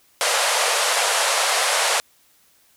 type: band-pass noise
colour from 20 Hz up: pink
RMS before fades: -20 dBFS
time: 0.21-2 s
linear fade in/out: 0 ms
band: 500 to 11000 Hz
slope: 48 dB/octave
effects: white hiss -58 dBFS RMS until 2.76 s